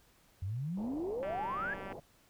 sine exponential sweep, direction up, 87.5 to 1736 Hz, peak -34 dBFS, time 0.42-1.74 s, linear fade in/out 5 ms
white low-pass noise, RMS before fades -47 dBFS, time 0.77-2 s, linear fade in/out 5 ms, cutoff 870 Hz, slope 48 dB/octave
click train, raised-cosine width 0.5 ms, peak -31 dBFS, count 136, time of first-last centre 1.23-1.926 s, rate 194 Hz
effects pink hiss -66 dBFS RMS until 2.29 s

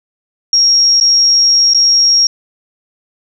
sine tone with dropouts, 5588 Hz, F8, in tune, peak -6 dBFS, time 0.53-2.27 s, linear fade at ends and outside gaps 2 ms, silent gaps 1.001-1.01 / 1.736-1.746 s, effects 8-bit

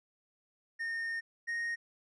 triangle tone pair in turn, 1833 / 1861.8 Hz, A#6 / A#6, -30 / -3 cents, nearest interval unison, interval 27 cents, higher second, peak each -32 / -31 dBFS, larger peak second, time 0.79-1.21 / 1.47-1.76 s, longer first, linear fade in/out 20 ms, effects resampled to 22050 Hz

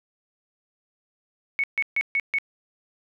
sine tone bursts, 2214 Hz, C#7, 3 cents flat, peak -20 dBFS, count 5, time 1.59-2.385 s, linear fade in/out 0 ms, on 47 ms, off 140 ms, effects none

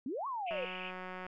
sine exponential two-way sweep, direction up then down, 233.1 to 1140 to 486 Hz, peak -35 dBFS, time 0.06-0.65 s, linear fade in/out 2 ms, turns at 0.27 s
white band-pass noise, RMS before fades -45 dBFS, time 0.46-0.92 s, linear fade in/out 20 ms, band 2300 to 2900 Hz, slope 96 dB/octave
click train, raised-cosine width 0.5 ms, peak -29 dBFS, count 140, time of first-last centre 0.51-1.265 s, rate 184 Hz
effects none

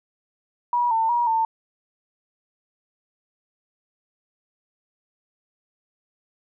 sine tone with pitch steps, 965 / 898 / 955 / 900 Hz, B5 / A5 / A#5 / A5, -40 / +35 / +42 / +39 cents, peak -18 dBFS, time 0.73-1.45 s, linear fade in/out 2 ms, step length 180 ms, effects none

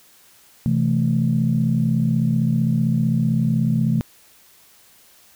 sine chord, A minor, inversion first, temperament equal with one note detuned, 129.01 / 164.81 / 220 Hz, C3 / E3 / A3, -24 / 0 / 0 cents, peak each -20 dBFS, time 0.66-4.01 s, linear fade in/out 0 ms, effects tanh soft clip ceiling -7 dBFS + white hiss -52 dBFS RMS until 5.35 s

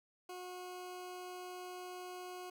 20% pulse tone, 362.8 Hz, F#4, 34 cents flat, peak -40 dBFS, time 0.29-2.5 s, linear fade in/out 5 ms, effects none

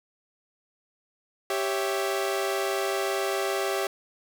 sawtooth chord, C# diminished, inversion second, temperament equal, 392 / 554.4 / 659.3 Hz, G4 / C#5 / E5, 0 / 0 / 0 cents, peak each -24 / -28 / -28 dBFS, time 1.5-3.87 s, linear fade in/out 2 ms, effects none

